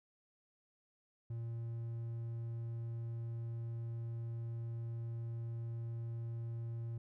triangle tone, 115.9 Hz, A#2, 10 cents flat, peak -37 dBFS, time 1.3-6.98 s, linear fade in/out 5 ms, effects none

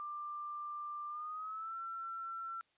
sine tone with pitch glide, 1187 to 1347.8 Hz, D6 to E6, +18 to +38 cents, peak -40 dBFS, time 0-2.61 s, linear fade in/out 0 ms, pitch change +220 cents, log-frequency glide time 1.08-1.76 s, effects white hiss -75 dBFS RMS until 2.77 s + resampled to 8000 Hz

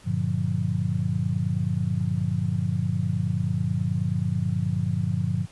sine chord, G minor seventh, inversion none, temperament just, 98 / 117.6 / 147 / 176.4 Hz, G2 / Bb2 / D3 / F3, 0 / +16 / +2 / +18 cents, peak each -28 dBFS, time 0.04-5.47 s, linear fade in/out 50 ms, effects pink hiss -52 dBFS RMS until 5.51 s + resampled to 24000 Hz

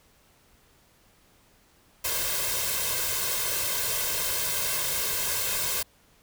white noise with comb filter, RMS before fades -28 dBFS, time 2.04-5.83 s, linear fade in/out 10 ms, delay 1.9 ms, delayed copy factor +0.8, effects pink hiss -61 dBFS RMS until 6.22 s

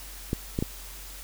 clicks, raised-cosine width 3 ms, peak -13 dBFS, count 3, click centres 0.331 / 0.589 / 0.625 s, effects added 46 Hz sine -43 dBFS peak until 1.23 s + white hiss -44 dBFS RMS until 1.23 s

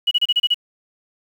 sine tone bursts, 2920 Hz, F#7, 24 cents flat, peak -13 dBFS, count 7, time 0.07-0.544 s, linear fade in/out 10 ms, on 42 ms, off 30 ms, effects 7-bit

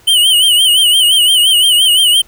square tone with vibrato, 3018 Hz, F#7, 34 cents sharp, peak -7 dBFS, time 0.07-2.22 s, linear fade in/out 10 ms, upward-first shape sine, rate 5.8 Hz, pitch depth 97 cents each way, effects pink hiss -46 dBFS RMS until 2.27 s

